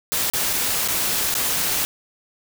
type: noise with dropouts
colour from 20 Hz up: white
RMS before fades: -22 dBFS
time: 0.12-1.85 s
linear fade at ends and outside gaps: 0 ms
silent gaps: 0.3-0.335 / 0.531-0.534 / 0.877-0.885 / 1.341-1.351 s
effects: none